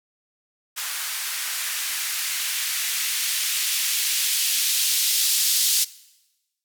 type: noise with band-pass filter sweep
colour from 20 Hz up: violet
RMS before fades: -24 dBFS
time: 0.76-5.85 s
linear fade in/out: 20 ms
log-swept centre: 1300 to 4100 Hz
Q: 1.1
effects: noise-tail reverb RT60 1.0 s tail -20 dB re dry